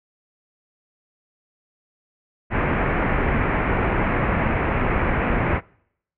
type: low-pass noise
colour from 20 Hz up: pink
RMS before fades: -21 dBFS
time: 2.5-5.61 s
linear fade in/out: 50 ms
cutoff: 2400 Hz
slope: 48 dB/octave
effects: noise-tail reverb RT60 0.7 s tail -25 dB re dry